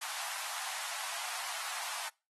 pink high-pass noise, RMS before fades -40 dBFS, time 0.01-2.09 s, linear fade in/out 10 ms, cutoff 710 Hz, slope 48 dB/octave, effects noise-tail reverb RT60 0.3 s tail -25 dB re dry + AAC 32 kbps

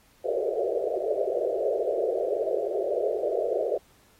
pink band-pass noise, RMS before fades -27 dBFS, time 0.24-3.78 s, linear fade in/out 10 ms, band 370 to 670 Hz, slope 96 dB/octave, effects pink hiss -61 dBFS RMS until 4.19 s + AAC 48 kbps

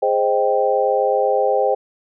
sine chord, Ab major seventh, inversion none, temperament equal, 415.3 / 523.3 / 622.3 / 784 Hz, Ab4 / C5 / Eb5 / G5, 0 / 0 / 0 / 0 cents, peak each -21 / -18 / -22 / -20 dBFS, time 0.02-1.75 s, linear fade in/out 10 ms, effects none

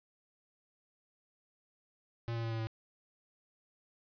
square tone with pitch steps, 116.54 / 115.33 / 114.14 / 112.96 / 111.79 Hz, A#2 / A#2 / A#2 / A2 / A2, 0 / -18 / -36 / +46 / +28 cents, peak -35 dBFS, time 2.28-2.67 s, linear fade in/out 0 ms, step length 78 ms, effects resampled to 11025 Hz + 11-bit

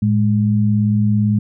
sine tone pair together, 110.24 / 207.9 Hz, A2 / G#3, +4 / +2 cents, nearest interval major seventh, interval 1098 cents, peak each -15 dBFS, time 0.02-1.39 s, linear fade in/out 5 ms, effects none

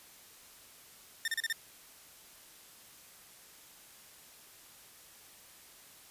sawtooth tone bursts, 1810 Hz, A6, 48 cents sharp, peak -27 dBFS, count 5, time 1.25-1.527 s, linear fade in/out 2 ms, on 29 ms, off 33 ms, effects white hiss -56 dBFS RMS until 6.1 s + resampled to 32000 Hz

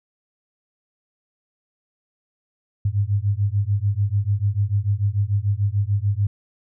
sine beating tone pair, 98.3 / 105.1 Hz, G2 / G#2, +5 / +21 cents, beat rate 6.8 Hz, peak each -21 dBFS, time 2.85-6.27 s, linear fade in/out 5 ms, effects none

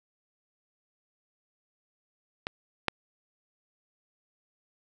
clicks, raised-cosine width 0.3 ms, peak -15 / -8 dBFS, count 2, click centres 2.469 / 2.883 s, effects none

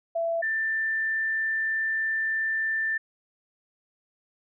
sine tone pair in turn, 668 / 1778.4 Hz, E5 / A6, +23 / +18 cents, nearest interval octave + perfect fourth, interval 1695 cents, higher second, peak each -24 dBFS, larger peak neither, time 0.15-0.42 / 0.42-2.98 s, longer second, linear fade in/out 10 ms, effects none

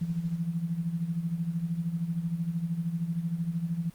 sine tone with tremolo, 167.9 Hz, E3, 32 cents sharp, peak -25 dBFS, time 0.01-3.9 s, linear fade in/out 5 ms, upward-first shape sine, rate 13 Hz, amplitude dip 70%, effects pink hiss -57 dBFS RMS until 3.94 s + Opus 48 kbps

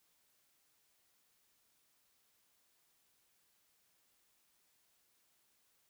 silence, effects white hiss -75 dBFS RMS until 5.89 s

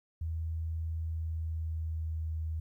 sine tone with pitch glide, 81 to 79.7 Hz, E2 to D#2, -30 to +42 cents, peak -32 dBFS, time 0.21-2.6 s, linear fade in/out 5 ms, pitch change -28 cents, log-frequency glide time 1.01-2.36 s, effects 12-bit

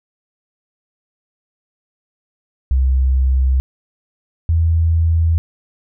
sine tone pair in turn, 65.41 / 82.22 Hz, C2 / E2, 0 / -4 cents, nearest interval major third, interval 396 cents, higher second, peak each -11 dBFS, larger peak neither, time 2.71-3.6 / 4.49-5.38 s, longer neither, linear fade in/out 0 ms, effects none

